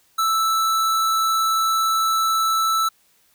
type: tone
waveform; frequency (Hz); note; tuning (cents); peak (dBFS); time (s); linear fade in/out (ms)
square; 1318.5; E6; 0; -18; 0.18-2.89; 10
effects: white hiss -60 dBFS RMS until 3.34 s